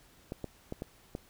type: clicks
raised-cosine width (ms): 2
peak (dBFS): -23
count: 5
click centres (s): 0.321 / 0.443 / 0.724 / 0.821 / 1.151
effects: pink hiss -61 dBFS RMS until 1.29 s